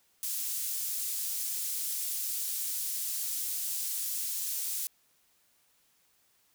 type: high-pass noise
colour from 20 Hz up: pink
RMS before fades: -34 dBFS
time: 0.23-4.87 s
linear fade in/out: 0 ms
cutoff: 8100 Hz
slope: 12 dB/octave
effects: white hiss -69 dBFS RMS until 6.54 s